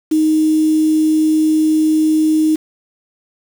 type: tone with quantisation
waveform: sine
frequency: 311.9 Hz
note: D#4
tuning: 4 cents sharp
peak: -10 dBFS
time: 0.11-2.56 s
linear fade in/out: 10 ms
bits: 5
effects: none